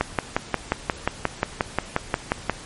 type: click train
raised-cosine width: 0.5 ms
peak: -4 dBFS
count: 15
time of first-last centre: 0.01-2.497 s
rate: 5.63 Hz
effects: pink hiss -40 dBFS RMS until 2.65 s + MP3 48 kbps